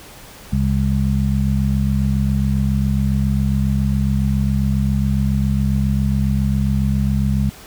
harmonic tone, 67.3 Hz, C2, 49 cents sharp, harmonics 1 / 2 / 3, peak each -19 / -19 / -19 dBFS, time 0.52-7.5 s, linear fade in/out 10 ms, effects pink hiss -40 dBFS RMS until 7.66 s

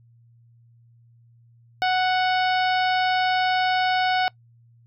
harmonic tone, 740 Hz, F#5, in tune, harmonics 1 / 2 / 3 / 4 / 5 / 6 / 7, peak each -20 / -26 / -30 / -32 / -34 / -36 / -37 dBFS, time 1.82-4.28 s, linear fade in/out 0 ms, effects noise-tail reverb RT60 0.1 s tail -24 dB re dry + added 117 Hz sine -52 dBFS peak until 4.86 s

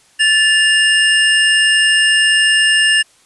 square tone pair together, 1749.3 / 2821 Hz, A6 / F7, -11 / +17 cents, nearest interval minor sixth, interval 828 cents, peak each -13 dBFS, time 0.19-3.03 s, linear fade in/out 20 ms, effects white hiss -51 dBFS RMS until 3.25 s + resampled to 24000 Hz

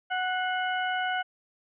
harmonic tone with a mistuned harmonic, 739 Hz, F#5, 2 cents flat, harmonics 1 / 2 / 3 / 4, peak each -29 / -30 / -39 / -37 dBFS, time 0.1-1.23 s, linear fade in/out 20 ms, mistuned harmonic 3, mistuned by -51 cents, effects none

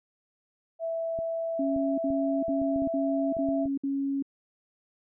sine tone with pitch glide, 659.3 to 663.1 Hz, E5 to E5, 0 to +10 cents, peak -28 dBFS, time 0.79-3.68 s, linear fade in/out 50 ms, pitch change +10 cents, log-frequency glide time 1.01-2.57 s
clicks, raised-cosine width 3 ms, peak -28 dBFS, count 11, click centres 1.189 / 1.763 / 2.104 / 2.483 / 2.617 / 2.761 / 2.821 / 2.874 / 3.368 / 3.488 / 3.657 s
sine tone bursts, 276.1 Hz, C#4, 7 cents flat, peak -26 dBFS, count 6, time 1.59-4.225 s, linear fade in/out 5 ms, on 390 ms, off 59 ms
effects none

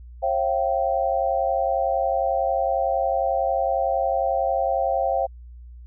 sine tone cluster, 539 / 683 / 774 Hz, C#5 / F5 / G5, -49 / -39 / -22 cents, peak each -24 dBFS, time 0.22-5.27 s, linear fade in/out 20 ms, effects added 60 Hz sine -39 dBFS peak until 5.86 s

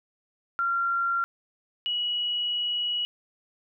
sine tone pair in turn, 1378 / 2920 Hz, F6 / F#7, -24 / -24 cents, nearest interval octave + minor second, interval 1300 cents, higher second, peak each -23 / -25 dBFS, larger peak first, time 0.59-1.24 / 1.86-3.05 s, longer second, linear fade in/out 0 ms, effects none

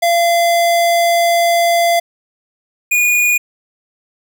square tone pair in turn, 684 / 2447 Hz, F5 / D#7, -36 / -29 cents, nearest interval octave + minor seventh, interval 2207 cents, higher second, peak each -11 dBFS, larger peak neither, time 0.02-2 / 2.91-3.38 s, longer first, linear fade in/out 10 ms, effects none

